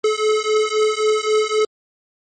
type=beating tone pair; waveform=square; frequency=428.3 / 432.1 Hz; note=A4 / A4; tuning=-47 / -31 cents; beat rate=3.8 Hz; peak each=-19 dBFS; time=0.04-1.65 s; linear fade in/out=5 ms; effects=MP3 32 kbps